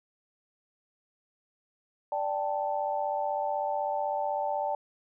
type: chord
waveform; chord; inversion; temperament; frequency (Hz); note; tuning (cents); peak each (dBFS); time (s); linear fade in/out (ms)
sine; D suspended fourth; none; equal; 587.3 / 784 / 880; D5 / G5 / A5; 0 / 0 / 0; -32; 2.12-4.75; 2
effects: none